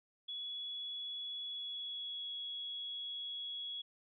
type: tone with pitch glide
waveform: sine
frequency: 3384 to 3347 Hz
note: G#7 to G#7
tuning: +32 to +13 cents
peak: -40 dBFS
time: 0.28-3.82 s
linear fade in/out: 10 ms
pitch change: -19 cents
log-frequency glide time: 1.45-2.33 s
effects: none